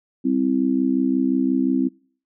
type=harmonic tone; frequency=65.7 Hz; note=C2; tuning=8 cents sharp; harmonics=3 / 4 / 5; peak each=-26 / -18 / -24 dBFS; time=0.24-1.89 s; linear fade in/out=20 ms; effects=noise-tail reverb RT60 0.5 s tail -26 dB re dry